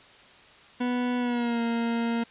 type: tone with pitch glide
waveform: 40% pulse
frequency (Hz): 246.4 to 232.6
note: B3 to A#3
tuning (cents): -4 to -4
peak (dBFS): -24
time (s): 0.8-2.24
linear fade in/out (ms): 10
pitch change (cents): -100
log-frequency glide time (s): 1.18-1.61
effects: white hiss -52 dBFS RMS until 2.3 s + resampled to 8000 Hz